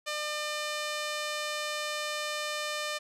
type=tone with band-pass filter; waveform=sawtooth; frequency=600 Hz; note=D5; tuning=37 cents sharp; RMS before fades=-34 dBFS; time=0.06-2.99 s; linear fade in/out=20 ms; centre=3700 Hz; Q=0.54; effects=none